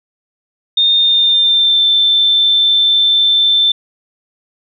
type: tone with pitch glide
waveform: sine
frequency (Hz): 3650 to 3548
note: A#7 to A7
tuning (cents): -37 to +14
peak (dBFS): -8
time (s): 0.77-3.72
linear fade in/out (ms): 5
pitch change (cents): -49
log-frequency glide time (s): 0.95-1.86
effects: none